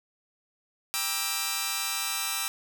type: chord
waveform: 5% pulse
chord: E half-diminished seventh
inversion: first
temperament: just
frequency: 791.1 / 949.3 / 1186.7 / 1318.5 Hz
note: G5 / Bb5 / D6 / E6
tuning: +16 / +31 / +18 / 0 cents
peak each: -24 / -24 / -23 / -20 dBFS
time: 0.94-2.48 s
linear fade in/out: 0 ms
effects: none